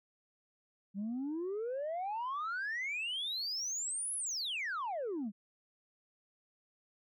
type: exponential two-way sweep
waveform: sine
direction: up then down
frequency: 190 to 11000 to 190 Hz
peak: -33 dBFS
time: 0.94-5.32 s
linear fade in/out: 50 ms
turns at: 4.15 s
effects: tanh soft clip ceiling -33 dBFS